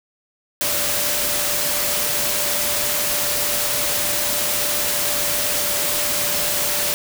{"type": "tone in noise", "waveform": "sine", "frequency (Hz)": 587.3, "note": "D5", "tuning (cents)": 0, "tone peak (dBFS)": -31, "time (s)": [0.61, 6.94], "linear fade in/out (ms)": 0, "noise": "white", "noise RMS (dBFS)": -21, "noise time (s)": [0.61, 6.94], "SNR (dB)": -13, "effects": []}